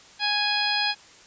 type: harmonic tone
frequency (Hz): 830.6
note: G#5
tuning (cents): 0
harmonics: 1 / 2 / 3 / 4 / 5 / 6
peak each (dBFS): -29 / -29 / -29 / -29 / -29 / -29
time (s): 0.19-0.95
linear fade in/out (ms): 50
effects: white hiss -50 dBFS RMS until 1.26 s + resampled to 16000 Hz